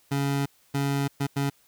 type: tone bursts at uneven times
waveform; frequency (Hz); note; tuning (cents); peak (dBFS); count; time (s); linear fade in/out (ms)
25% pulse; 139.8; C#3; +15; -20; 4; 0.11-0.46 / 0.74-1.08 / 1.2-1.27 / 1.36-1.5; 10
effects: white hiss -62 dBFS RMS until 1.67 s